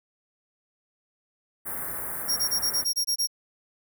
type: band-stop noise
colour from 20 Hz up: white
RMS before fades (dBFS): -33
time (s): 1.65-2.85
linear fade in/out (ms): 20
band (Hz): 1900 to 9400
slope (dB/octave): 48
type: tone bursts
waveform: sawtooth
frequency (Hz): 5588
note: F8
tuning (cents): 0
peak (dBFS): -20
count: 9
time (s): 2.28-3.273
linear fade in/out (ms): 20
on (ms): 89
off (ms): 24
effects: none